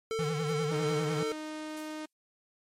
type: tone with tremolo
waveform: square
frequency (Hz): 446.2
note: A4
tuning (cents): +24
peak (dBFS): -31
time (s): 0.11-1.32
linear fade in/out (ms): 0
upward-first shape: square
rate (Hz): 2.8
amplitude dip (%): 25
type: tone with vibrato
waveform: square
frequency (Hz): 155.56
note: D#3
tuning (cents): 0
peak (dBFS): -32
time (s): 0.19-1.23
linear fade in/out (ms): 0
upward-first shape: triangle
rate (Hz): 10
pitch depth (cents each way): 150
type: tone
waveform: sawtooth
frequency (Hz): 308.7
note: D#4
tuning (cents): -14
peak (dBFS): -33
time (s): 0.71-2.06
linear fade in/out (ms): 10
type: noise with exponential decay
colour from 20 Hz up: violet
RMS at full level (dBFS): -41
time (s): 1.77-2.13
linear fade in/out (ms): 0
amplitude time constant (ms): 77
effects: low-pass 9000 Hz 12 dB/octave + MP3 64 kbps